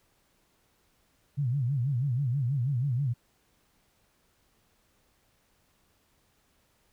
sine tone with vibrato, 130.81 Hz, C3, in tune, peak -25 dBFS, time 1.37-3.14 s, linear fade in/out 20 ms, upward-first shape sine, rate 6.2 Hz, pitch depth 190 cents each way, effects pink hiss -69 dBFS RMS until 6.92 s

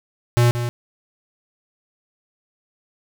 square tone with echo, 120 Hz, B2, 49 cents flat, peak -13 dBFS, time 0.37-0.51 s, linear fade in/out 0 ms, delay 180 ms, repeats 1, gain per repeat -9 dB, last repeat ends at 0.69 s, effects none

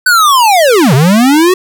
square linear two-way sweep, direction down then up, 1523 to 123.47 to 379.8 Hz, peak -5 dBFS, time 0.06-1.54 s, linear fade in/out 5 ms, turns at 0.94 s, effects none

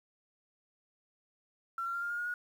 sine tone with pitch steps, 1358 / 1373 / 1388.1 / 1403.5 / 1418.9 / 1434.6 / 1450.4 Hz, F6 / F6 / F6 / F6 / F6 / F6 / F#6, -49 / -30 / -11 / +8 / +27 / +46 / -35 cents, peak -33 dBFS, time 1.78-2.34 s, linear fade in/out 2 ms, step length 80 ms, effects 10-bit

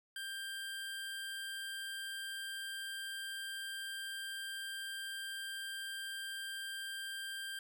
25% pulse tone, 1584 Hz, G6, 18 cents sharp, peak -37 dBFS, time 0.16-7.59 s, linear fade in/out 2 ms, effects none

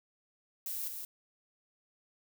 violet noise with echo, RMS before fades -38 dBFS, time 0.66-0.88 s, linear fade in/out 2 ms, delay 170 ms, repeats 1, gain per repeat -4 dB, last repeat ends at 1.05 s, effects none

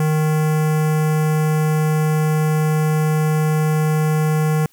square tone with notch filter, 154.8 Hz, D#3, 9 cents flat, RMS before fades -17 dBFS, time 0-4.66 s, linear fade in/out 2 ms, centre 3900 Hz, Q 0.85, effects white hiss -56 dBFS RMS until 4.72 s

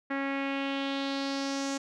sawtooth tone with low-pass filter sweep, 274.9 Hz, C#4, 14 cents flat, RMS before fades -32 dBFS, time 0.1-1.78 s, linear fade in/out 10 ms, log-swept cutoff 1900 to 6800 Hz, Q 2.9, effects none

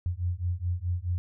sine beating tone pair, 86.3 / 91 Hz, F2 / F#2, -20 / -28 cents, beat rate 4.7 Hz, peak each -30 dBFS, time 0.06-1.18 s, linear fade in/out 0 ms, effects none

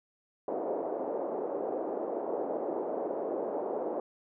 pink band-pass noise, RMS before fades -34 dBFS, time 0.48-4 s, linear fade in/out 2 ms, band 350 to 700 Hz, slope 24 dB/octave, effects none

